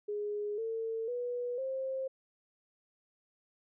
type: tone with pitch steps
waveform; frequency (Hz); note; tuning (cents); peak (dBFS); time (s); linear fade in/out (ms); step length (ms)
sine; 415.2 / 450.2 / 488.1 / 529.2; G#4 / A4 / B4 / C5; 0 / +40 / -20 / +20; -33; 0.08-2.08; 10; 500
effects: none